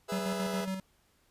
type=chord; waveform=sawtooth; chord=E major; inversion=first; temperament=just; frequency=412 / 494.4 / 659.3 Hz; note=G#4 / B4 / E5; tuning=-14 / +2 / 0 cents; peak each=-35 dBFS; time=0.08-0.66 s; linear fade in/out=20 ms
type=tone with tremolo; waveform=square; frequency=190 Hz; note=F#3; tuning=46 cents sharp; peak=-32 dBFS; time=0.12-0.8 s; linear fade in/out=2 ms; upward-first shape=square; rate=7.2 Hz; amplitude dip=45%
effects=pink hiss -69 dBFS RMS until 1.3 s + resampled to 32000 Hz